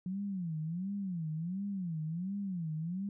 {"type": "tone with vibrato", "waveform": "sine", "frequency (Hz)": 177.1, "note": "F3", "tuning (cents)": 24, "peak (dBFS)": -34, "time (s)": [0.06, 3.09], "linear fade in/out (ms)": 2, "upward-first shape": "sine", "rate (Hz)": 1.4, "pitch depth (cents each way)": 230, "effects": []}